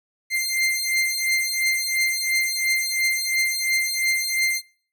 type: beating tone pair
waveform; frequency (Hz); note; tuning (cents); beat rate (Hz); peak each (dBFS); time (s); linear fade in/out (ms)
sawtooth; 2093 / 2095.9; C7 / C7; 0 / +2; 2.9; -20; 0.3-4.62; 50
effects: noise-tail reverb RT60 0.5 s tail -25 dB re dry